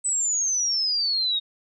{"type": "exponential sweep", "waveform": "sine", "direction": "down", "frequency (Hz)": [8110, 3722], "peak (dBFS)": -21, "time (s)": [0.04, 1.4], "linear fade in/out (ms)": 20, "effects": []}